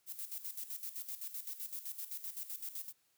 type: noise with tremolo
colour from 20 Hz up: violet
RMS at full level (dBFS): -42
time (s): 0.06-2.93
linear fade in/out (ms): 50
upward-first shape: square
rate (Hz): 7.8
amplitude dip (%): 70
effects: white hiss -75 dBFS RMS until 3.17 s + high-pass 60 Hz 12 dB/octave